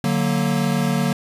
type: chord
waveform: square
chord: D augmented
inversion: none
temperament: equal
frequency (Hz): 146.83 / 185 / 233.1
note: D3 / F#3 / A#3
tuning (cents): 0 / 0 / 0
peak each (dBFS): -23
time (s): 0.04-1.13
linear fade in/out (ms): 2
effects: resampled to 32000 Hz

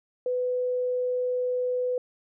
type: tone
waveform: sine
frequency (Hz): 499.2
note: B4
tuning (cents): +19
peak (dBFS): -24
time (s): 0.26-1.98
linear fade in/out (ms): 2
effects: none

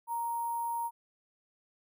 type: tone with sample-and-hold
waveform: sine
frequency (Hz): 935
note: A#5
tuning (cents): +5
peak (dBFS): -31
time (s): 0.07-0.91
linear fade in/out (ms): 50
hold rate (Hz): 11025
effects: none

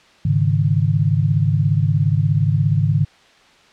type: chord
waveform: sine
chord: Ab suspended fourth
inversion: none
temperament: equal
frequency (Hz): 103.83 / 138.59 / 155.56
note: Ab2 / Db3 / Eb3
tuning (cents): 0 / 0 / 0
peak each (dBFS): -18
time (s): 0.25-3.05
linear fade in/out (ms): 5
effects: white hiss -50 dBFS RMS until 3.72 s + low-pass 4000 Hz 12 dB/octave

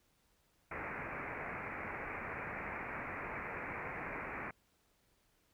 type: low-pass noise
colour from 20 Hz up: white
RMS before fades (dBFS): -43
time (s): 0.71-4.51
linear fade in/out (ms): 5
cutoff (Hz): 2400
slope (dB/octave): 96
effects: pink hiss -74 dBFS RMS until 5.53 s

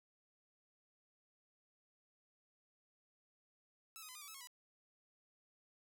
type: tone with pitch steps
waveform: 5% pulse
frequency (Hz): 1313 / 1254 / 1014 / 1219 / 1149 / 1298 / 1089 / 984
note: E6 / D#6 / B5 / D#6 / D6 / E6 / C#6 / B5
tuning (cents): -7 / +13 / +45 / -36 / -38 / -27 / -31 / -7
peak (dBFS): -39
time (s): 3.96-4.472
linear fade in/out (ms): 0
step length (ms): 64
effects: none

